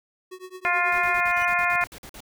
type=tone with tremolo; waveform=square; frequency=370 Hz; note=F#4; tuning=in tune; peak=-35 dBFS; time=0.31-1.2 s; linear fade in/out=10 ms; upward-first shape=triangle; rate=9.2 Hz; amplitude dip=100%
type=harmonic tone; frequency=351.7 Hz; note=F4; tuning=12 cents sharp; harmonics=2 / 3 / 4 / 5 / 6 / 7; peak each=-27 / -27 / -27 / -27 / -27 / -27 dBFS; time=0.65-1.84 s; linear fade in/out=0 ms
type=noise bursts; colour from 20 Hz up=pink; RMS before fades=-42 dBFS; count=12; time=0.92-2.205 s; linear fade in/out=2 ms; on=64 ms; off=47 ms
type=tone with exponential growth; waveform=25% pulse; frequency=2952 Hz; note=F#7; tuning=5 cents flat; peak=-35 dBFS; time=1.16-1.45 s; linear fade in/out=1 ms; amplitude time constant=61 ms
effects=none